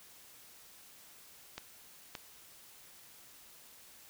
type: clicks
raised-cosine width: 0.2 ms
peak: -23 dBFS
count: 2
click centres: 1.58 / 2.152 s
effects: white hiss -57 dBFS RMS until 4.09 s